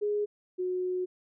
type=tone pair in turn; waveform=sine; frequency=415.3 / 365.4 Hz; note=G#4 / F#4; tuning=0 / -22 cents; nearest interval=major second; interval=222 cents; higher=first; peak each=-26 / -28 dBFS; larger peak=first; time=0.01-0.26 / 0.58-1.06 s; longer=second; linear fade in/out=20 ms; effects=none